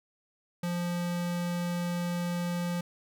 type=tone; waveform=square; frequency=174.61 Hz; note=F3; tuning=in tune; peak=-30 dBFS; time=0.63-2.81 s; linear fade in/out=5 ms; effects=none